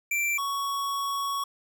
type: tone pair in turn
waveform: square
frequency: 2349 / 1114.7 Hz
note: D7 / C#6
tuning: 0 / +9 cents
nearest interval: octave + minor second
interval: 1291 cents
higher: first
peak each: -25 / -28 dBFS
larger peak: first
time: 0.11-0.38 / 0.38-1.44 s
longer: second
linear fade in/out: 5 ms
effects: 10-bit